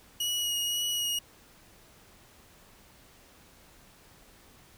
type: tone with vibrato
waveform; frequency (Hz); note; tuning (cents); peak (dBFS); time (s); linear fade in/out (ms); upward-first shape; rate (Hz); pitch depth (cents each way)
sawtooth; 2900; F#7; -35; -25; 0.2-1.19; 5; sine; 1.9; 15
effects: pink hiss -57 dBFS RMS until 4.77 s